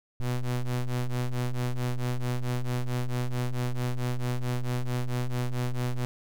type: ring-modulated tone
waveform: square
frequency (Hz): 61.74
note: B1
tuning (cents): 0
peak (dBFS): -24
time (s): 0.2-6.05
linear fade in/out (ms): 0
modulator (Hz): 64
effects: none